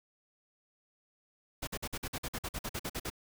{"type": "noise bursts", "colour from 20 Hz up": "pink", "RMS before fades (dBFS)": -37, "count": 15, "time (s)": [1.62, 3.101], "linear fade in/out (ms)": 10, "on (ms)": 53, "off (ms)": 49, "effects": []}